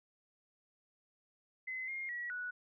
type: tone with pitch steps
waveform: sine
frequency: 2041 / 2128 / 1925 / 1472 Hz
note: C7 / C7 / B6 / F#6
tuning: -44 / +29 / -45 / -9 cents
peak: -38 dBFS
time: 1.67-2.51 s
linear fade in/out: 10 ms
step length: 210 ms
effects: none